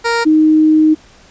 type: tone pair in turn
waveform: 15% pulse / sine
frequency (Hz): 466.2 / 311.2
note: A#4 / D#4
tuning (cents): 0 / 0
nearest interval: perfect fifth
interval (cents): 700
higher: first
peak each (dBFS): -6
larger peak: neither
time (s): 0.04-0.25 / 0.25-0.95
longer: second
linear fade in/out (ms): 20
effects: pink hiss -44 dBFS RMS until 1.3 s + resampled to 16000 Hz